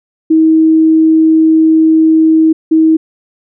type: tone pair in turn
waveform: sine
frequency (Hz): 318.9 / 318.9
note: D#4 / D#4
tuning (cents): +43 / +43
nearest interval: unison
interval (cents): 0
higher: neither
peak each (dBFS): -4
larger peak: neither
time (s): 0.3-2.53 / 2.71-2.97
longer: first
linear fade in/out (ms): 10
effects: none